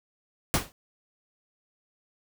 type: noise with exponential decay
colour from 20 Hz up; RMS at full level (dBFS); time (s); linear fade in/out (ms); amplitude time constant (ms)
pink; -20; 0.54-0.72; 0; 38
effects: none